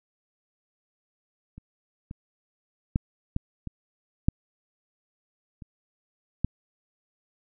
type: clicks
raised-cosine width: 5 ms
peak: -30 / -25 / -10 / -14 / -21 / -7 / -29 / -11 dBFS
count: 8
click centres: 1.58 / 2.111 / 2.959 / 3.364 / 3.673 / 4.285 / 5.622 / 6.446 s
effects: none